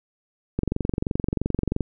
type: click train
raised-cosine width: 3 ms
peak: -10 dBFS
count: 29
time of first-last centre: 0.59-1.807 s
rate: 23 Hz
effects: none